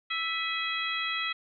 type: harmonic tone with a mistuned harmonic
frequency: 659.3 Hz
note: E5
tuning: in tune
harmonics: 2 / 3 / 4 / 5 / 6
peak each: -35 / -34 / -35 / -34 / -40 dBFS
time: 0.1-1.33 s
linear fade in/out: 10 ms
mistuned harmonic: 4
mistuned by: -68 cents
effects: none